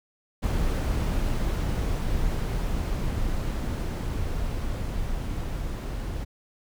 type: noise with level ramp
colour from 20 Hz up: brown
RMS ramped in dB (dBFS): -24 to -31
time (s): 0.42-6.25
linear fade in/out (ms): 20
effects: none